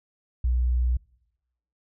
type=tone; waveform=sine; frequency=61.3 Hz; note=B1; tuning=12 cents flat; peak=-20 dBFS; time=0.44-0.97 s; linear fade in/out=5 ms; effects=noise-tail reverb RT60 0.9 s tail -25 dB re dry